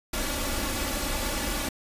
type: noise with comb filter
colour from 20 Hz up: pink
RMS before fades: -29 dBFS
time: 0.13-1.69 s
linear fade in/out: 5 ms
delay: 3.5 ms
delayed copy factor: +0.75
effects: resampled to 32000 Hz